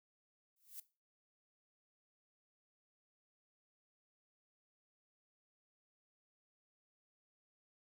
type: noise with exponential growth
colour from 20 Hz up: violet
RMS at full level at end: -45 dBFS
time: 0.56-0.8 s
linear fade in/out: 5 ms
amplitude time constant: 52 ms
effects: noise-tail reverb RT60 0.3 s tail -17 dB re dry